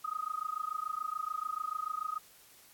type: tone with amplitude modulation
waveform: sine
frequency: 1253 Hz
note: D#6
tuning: 12 cents sharp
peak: -30 dBFS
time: 0.04-2.19 s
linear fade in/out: 10 ms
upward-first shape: sine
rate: 26.9 Hz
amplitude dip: 95%
effects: white hiss -59 dBFS RMS until 2.73 s + AAC 64 kbps